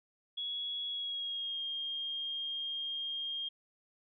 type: tone with pitch glide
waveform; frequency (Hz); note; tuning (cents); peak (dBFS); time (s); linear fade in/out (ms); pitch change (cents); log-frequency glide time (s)
sine; 3350 to 3223; G#7 to G7; +14 to +47; -35; 0.37-3.49; 10; -67; 0.88-1.63
effects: none